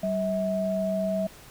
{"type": "tone pair together", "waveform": "sine", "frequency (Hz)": [192.3, 646], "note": ["G3", "E5"], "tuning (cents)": [-33, -35], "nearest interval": "octave + major sixth", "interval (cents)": 2098, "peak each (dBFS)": [-28, -26], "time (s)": [0.03, 1.27], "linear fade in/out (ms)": 5, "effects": ["pink hiss -49 dBFS RMS until 1.5 s"]}